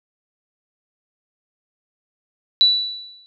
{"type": "tone with exponential decay", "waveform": "sine", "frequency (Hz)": 3951, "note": "B7", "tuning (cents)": 0, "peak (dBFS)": -8, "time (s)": [2.61, 3.26], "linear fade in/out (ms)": 0, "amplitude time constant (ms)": 140, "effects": []}